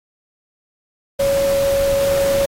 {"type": "tone in noise", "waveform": "sine", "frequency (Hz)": 554.4, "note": "C#5", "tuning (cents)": 0, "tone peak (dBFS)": -14, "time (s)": [1.19, 2.46], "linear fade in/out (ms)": 10, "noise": "pink", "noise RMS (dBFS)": -26, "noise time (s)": [1.19, 2.46], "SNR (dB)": 9, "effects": ["AAC 48 kbps"]}